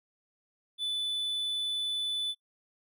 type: tone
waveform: triangle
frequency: 3490 Hz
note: A7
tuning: 15 cents flat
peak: -28 dBFS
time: 0.78-2.35 s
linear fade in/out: 50 ms
effects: noise-tail reverb RT60 0.1 s tail -24 dB re dry